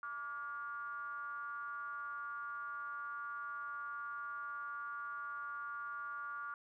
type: ring-modulated tone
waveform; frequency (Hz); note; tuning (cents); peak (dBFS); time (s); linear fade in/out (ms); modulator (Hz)
triangle; 129.8; C3; -13; -36; 0.03-6.54; 2; 1290
effects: none